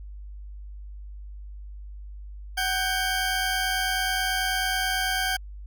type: tone pair together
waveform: 20% pulse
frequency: 750 / 1589.2 Hz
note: F#5 / G6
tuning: +23 / +23 cents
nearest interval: octave + minor second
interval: 1300 cents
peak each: -22 dBFS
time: 2.57-5.37 s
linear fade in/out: 10 ms
effects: added 50 Hz sine -37 dBFS peak until 5.66 s